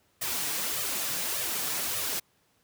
white noise with flanger, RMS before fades -31 dBFS, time 0.21-2.2 s, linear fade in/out 10 ms, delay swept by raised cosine 1.6 to 7 ms, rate 1.7 Hz, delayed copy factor +0.7, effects pink hiss -68 dBFS RMS until 2.63 s + high-pass 80 Hz 12 dB/octave

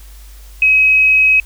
sine tone, 2545 Hz, D#7, 39 cents sharp, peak -7 dBFS, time 0.62-1.4 s, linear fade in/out 2 ms, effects added 50 Hz sine -34 dBFS peak until 1.45 s + white hiss -45 dBFS RMS until 1.45 s

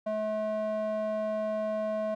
square tone with band-pass filter, 215 Hz, A3, 40 cents flat, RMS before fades -31 dBFS, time 0.06-2.15 s, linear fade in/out 10 ms, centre 650 Hz, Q 2.8, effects none

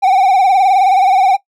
triangle tone with vibrato, 766 Hz, G5, 40 cents flat, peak -5 dBFS, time 0.02-1.37 s, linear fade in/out 20 ms, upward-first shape sine, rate 19 Hz, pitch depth 82 cents each way, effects noise-tail reverb RT60 0.1 s tail -18 dB re dry

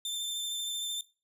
sawtooth tone with vibrato, 3562 Hz, A7, 21 cents sharp, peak -30 dBFS, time 0.05-1.01 s, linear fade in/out 2 ms, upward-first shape sine, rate 13 Hz, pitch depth 14 cents each way, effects noise-tail reverb RT60 0.3 s tail -17 dB re dry + resampled to 32000 Hz

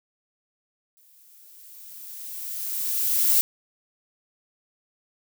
violet noise with exponential growth, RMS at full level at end -18 dBFS, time 0.97-3.41 s, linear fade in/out 0 ms, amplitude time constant 530 ms, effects none

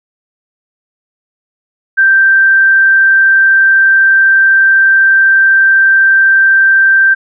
sine tone, 1568 Hz, G6, in tune, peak -4 dBFS, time 1.97-7.15 s, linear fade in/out 20 ms, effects none

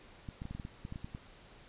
clicks, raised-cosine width 5 ms, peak -29 dBFS, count 12, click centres 0.288 / 0.419 / 0.454 / 0.51 / 0.55 / 0.598 / 0.651 / 0.851 / 0.924 / 0.959 / 1.045 / 1.149 s, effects pink hiss -57 dBFS RMS until 1.68 s + resampled to 8000 Hz

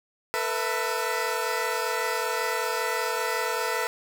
15% pulse chord, A suspended second, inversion none, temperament equal with one note detuned, 448.7 / 493.9 / 659.3 Hz, A4 / B4 / E5, +34 / 0 / 0 cents, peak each -23 / -23 / -26 dBFS, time 0.34-3.87 s, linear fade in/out 0 ms, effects none

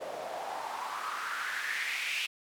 white noise with band-pass filter sweep, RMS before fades -36 dBFS, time 0-2.27 s, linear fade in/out 20 ms, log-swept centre 550 to 2700 Hz, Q 4.3, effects none

